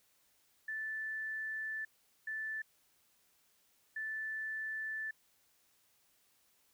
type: tone bursts at uneven times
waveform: sine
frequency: 1756 Hz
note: A6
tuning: 4 cents flat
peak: -37 dBFS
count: 3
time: 0.68-1.85 / 2.27-2.62 / 3.96-5.11 s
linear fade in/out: 5 ms
effects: white hiss -72 dBFS RMS until 6.73 s